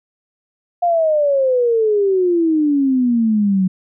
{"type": "exponential sweep", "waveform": "sine", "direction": "down", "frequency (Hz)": [710, 183.3], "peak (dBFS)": -12, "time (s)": [0.82, 3.68], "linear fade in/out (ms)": 10, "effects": []}